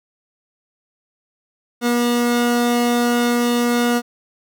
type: tone pair together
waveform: 30% pulse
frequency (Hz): 240.1 / 721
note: B3 / F#5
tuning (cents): -49 / -45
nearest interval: octave + perfect fifth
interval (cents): 1904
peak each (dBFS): -13 / -22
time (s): 1.81-4.02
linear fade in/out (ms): 50
effects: none